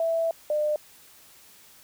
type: tone pair in turn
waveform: sine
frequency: 659.3 / 601.8 Hz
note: E5 / D5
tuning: 0 / +42 cents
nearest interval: major second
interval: 158 cents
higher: first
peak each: -22 dBFS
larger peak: neither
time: 0-0.31 / 0.5-0.76 s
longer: first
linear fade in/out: 2 ms
effects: white hiss -53 dBFS RMS until 1.83 s

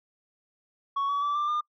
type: tone with pitch steps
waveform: sine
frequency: 1113 / 1135.7 / 1158.9 / 1182.6 / 1206.7 Hz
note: C#6 / C#6 / D6 / D6 / D6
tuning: +7 / +42 / -23 / +12 / +47 cents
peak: -22 dBFS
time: 0.96-1.61 s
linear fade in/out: 10 ms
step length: 130 ms
effects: noise-tail reverb RT60 0.1 s tail -26 dB re dry + tanh soft clip ceiling -24 dBFS

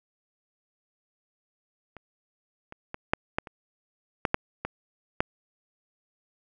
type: clicks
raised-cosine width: 0.5 ms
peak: -28 / -26 / -19 / -6 / -10 / -26 / -8 / -6 / -15 / -7 dBFS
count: 10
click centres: 1.967 / 2.724 / 2.944 / 3.135 / 3.385 / 3.472 / 4.252 / 4.344 / 4.65 / 5.205 s
effects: none

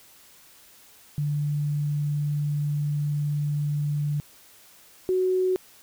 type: tone pair in turn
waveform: sine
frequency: 146.83 / 370.9 Hz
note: D3 / F#4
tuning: 0 / +4 cents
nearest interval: octave + major third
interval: 1604 cents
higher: second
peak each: -23 / -20 dBFS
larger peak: second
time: 1.18-4.2 / 5.09-5.56 s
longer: first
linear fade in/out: 0 ms
effects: white hiss -53 dBFS RMS until 5.82 s

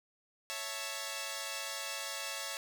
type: chord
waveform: 5% pulse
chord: A major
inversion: first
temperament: equal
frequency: 554.4 / 659.3 / 880 Hz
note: C#5 / E5 / A5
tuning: 0 / 0 / 0 cents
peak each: -30 / -31 / -31 dBFS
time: 0.5-2.57 s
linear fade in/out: 0 ms
effects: none

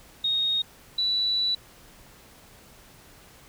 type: tone pair in turn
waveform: sine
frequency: 3729 / 3951 Hz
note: A#7 / B7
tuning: 0 / 0 cents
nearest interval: minor second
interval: 100 cents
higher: second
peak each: -22 dBFS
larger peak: neither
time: 0.24-0.62 / 0.98-1.55 s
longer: second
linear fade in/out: 5 ms
effects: pink hiss -52 dBFS RMS until 3.48 s

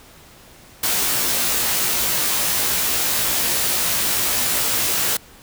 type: noise with comb filter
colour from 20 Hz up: white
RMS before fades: -20 dBFS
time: 0.83-5.17 s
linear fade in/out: 5 ms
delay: 17 ms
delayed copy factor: +1
effects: pink hiss -46 dBFS RMS until 5.42 s

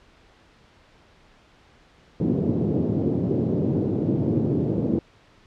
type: band-pass noise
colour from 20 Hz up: white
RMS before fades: -23 dBFS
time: 2.2-4.99 s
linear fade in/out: 2 ms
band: 100 to 370 Hz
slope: 24 dB/octave
effects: pink hiss -55 dBFS RMS until 5.46 s + low-pass 4000 Hz 12 dB/octave

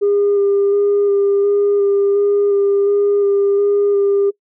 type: tone with vibrato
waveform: sine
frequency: 403.1 Hz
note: G4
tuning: 48 cents sharp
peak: -10 dBFS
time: 0.01-4.31 s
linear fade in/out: 20 ms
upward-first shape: square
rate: 1.4 Hz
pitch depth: 13 cents each way
effects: noise-tail reverb RT60 0.1 s tail -22 dB re dry + tanh soft clip ceiling -8 dBFS

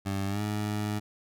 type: tone with pitch glide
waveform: 20% pulse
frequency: 98 to 105.03 Hz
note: G2 to G#2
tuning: 0 to +20 cents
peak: -24 dBFS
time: 0.05-1 s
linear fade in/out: 20 ms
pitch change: +120 cents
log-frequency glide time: 0.27-0.42 s
effects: none

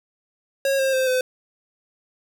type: tone with pitch steps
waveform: square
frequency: 546 / 533.8 / 521.9 / 510.3 Hz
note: C#5 / C5 / C5 / C5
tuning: -26 / +35 / -4 / -43 cents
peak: -19 dBFS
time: 0.65-1.21 s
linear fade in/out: 2 ms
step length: 140 ms
effects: none

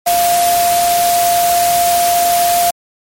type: tone in noise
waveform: sine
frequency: 698.5 Hz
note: F5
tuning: in tune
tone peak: -10 dBFS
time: 0.06-2.71 s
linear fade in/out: 10 ms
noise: white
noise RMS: -18 dBFS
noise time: 0.06-2.71 s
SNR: +5 dB
effects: MP3 64 kbps

